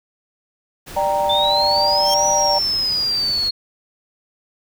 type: noise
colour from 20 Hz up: pink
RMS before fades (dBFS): -35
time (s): 0.86-3.5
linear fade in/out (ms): 20
type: chord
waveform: sine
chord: G minor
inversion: second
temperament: equal with one note detuned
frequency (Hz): 590 / 784 / 932.3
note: D5 / G5 / Bb5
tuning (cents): +8 / 0 / 0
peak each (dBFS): -20 / -21 / -20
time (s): 0.96-2.59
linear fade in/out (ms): 10
type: exponential two-way sweep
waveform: sine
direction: up then down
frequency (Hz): 3520 to 5870 to 4284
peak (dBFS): -17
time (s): 1.29-3.51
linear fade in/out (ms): 10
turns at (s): 2.26
type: tone with exponential growth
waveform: sawtooth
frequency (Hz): 3198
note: G7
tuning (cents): +34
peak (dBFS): -15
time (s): 1.92-2.14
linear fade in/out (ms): 2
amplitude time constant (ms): 47
effects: none